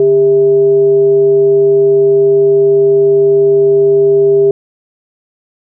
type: tone with frequency modulation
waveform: sine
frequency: 400.1 Hz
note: G4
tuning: 35 cents sharp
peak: -5 dBFS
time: 0-4.51 s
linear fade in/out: 2 ms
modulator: 253 Hz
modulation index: 0.23
effects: none

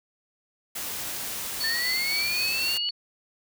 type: noise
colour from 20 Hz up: white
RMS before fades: -33 dBFS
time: 0.75-2.78 s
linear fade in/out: 10 ms
type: tone with tremolo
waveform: sine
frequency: 4435 Hz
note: C#8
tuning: in tune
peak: -26 dBFS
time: 1.6-2.91 s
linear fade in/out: 10 ms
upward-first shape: sine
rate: 3.9 Hz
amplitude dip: 35%
type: linear sweep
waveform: sine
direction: up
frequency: 1781 to 2951 Hz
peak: -27 dBFS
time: 1.64-2.89 s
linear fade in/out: 0 ms
effects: none

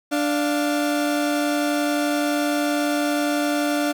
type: tone pair together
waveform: 30% pulse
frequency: 293.7 / 698.5 Hz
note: D4 / F5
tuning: 0 / 0 cents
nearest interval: octave + minor third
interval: 1500 cents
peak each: -18 / -24 dBFS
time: 0.11-3.93 s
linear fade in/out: 20 ms
effects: none

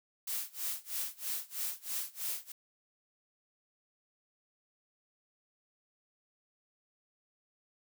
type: noise with tremolo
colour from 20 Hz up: blue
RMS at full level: -35 dBFS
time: 0.27-2.52 s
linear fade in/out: 5 ms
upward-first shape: sine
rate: 3.1 Hz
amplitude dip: 95%
effects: none

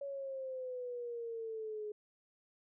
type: exponential sweep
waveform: sine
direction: down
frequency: 563 to 418.4 Hz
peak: -39 dBFS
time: 0.01-1.92 s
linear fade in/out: 5 ms
effects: none

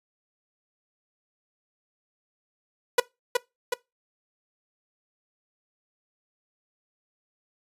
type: tone with echo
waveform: sawtooth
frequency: 490 Hz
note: B4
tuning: 14 cents flat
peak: -11 dBFS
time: 2.98-3 s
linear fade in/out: 5 ms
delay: 370 ms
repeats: 2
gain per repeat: -4 dB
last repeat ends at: 3.74 s
effects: noise-tail reverb RT60 0.2 s tail -21 dB re dry + resampled to 32000 Hz

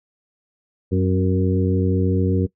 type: harmonic tone with a mistuned harmonic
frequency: 93.4 Hz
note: F#2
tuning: 17 cents sharp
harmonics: 1 / 2 / 3 / 4 / 5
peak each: -19 / -22 / -24 / -25 / -26 dBFS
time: 0.91-2.47 s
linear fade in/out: 20 ms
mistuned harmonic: 3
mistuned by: -33 cents
effects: noise-tail reverb RT60 0.1 s tail -20 dB re dry

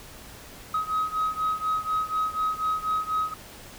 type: beating tone pair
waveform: sine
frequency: 1266 / 1270.1 Hz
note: D#6 / D#6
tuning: +30 / +35 cents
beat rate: 4.1 Hz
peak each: -25 / -27 dBFS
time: 0.74-3.34 s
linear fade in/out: 5 ms
effects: tanh soft clip ceiling -20 dBFS + pink hiss -45 dBFS RMS until 3.78 s

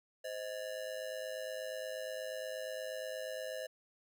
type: ring-modulated tone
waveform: square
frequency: 575 Hz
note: D5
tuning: 37 cents flat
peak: -37 dBFS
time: 0.24-3.67 s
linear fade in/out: 10 ms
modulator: 54.2 Hz
effects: none

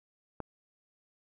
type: click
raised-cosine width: 1 ms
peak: -23 dBFS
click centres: 0.403 s
effects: none

